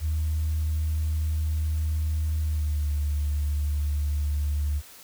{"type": "tone with pitch glide", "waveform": "sine", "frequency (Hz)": [77.78, 73.41], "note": ["D#2", "D2"], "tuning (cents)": [0, 0], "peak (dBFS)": -22, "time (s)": [0, 4.82], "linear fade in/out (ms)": 50, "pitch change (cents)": -100, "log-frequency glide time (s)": [2.41, 2.88], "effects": ["tanh soft clip ceiling -19 dBFS", "white hiss -48 dBFS RMS until 5.03 s"]}